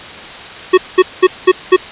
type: tone bursts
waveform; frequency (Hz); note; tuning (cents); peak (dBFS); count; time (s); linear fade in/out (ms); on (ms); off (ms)
square; 370; F#4; 0; -3; 5; 0.73-1.765; 10; 47; 200
effects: white hiss -29 dBFS RMS until 1.91 s + resampled to 8000 Hz